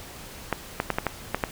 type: clicks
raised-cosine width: 0.5 ms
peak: -8 dBFS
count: 7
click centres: 0.527 / 0.801 / 0.903 / 0.985 / 1.067 / 1.346 / 1.438 s
effects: pink hiss -42 dBFS RMS until 1.51 s